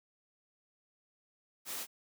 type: noise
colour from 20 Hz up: white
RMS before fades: -40 dBFS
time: 1.65-1.87 s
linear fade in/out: 50 ms
effects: high-pass 200 Hz 12 dB/octave